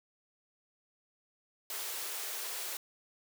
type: high-pass noise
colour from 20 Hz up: white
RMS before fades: -39 dBFS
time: 1.7-2.77 s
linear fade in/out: 2 ms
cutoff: 350 Hz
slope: 48 dB/octave
effects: none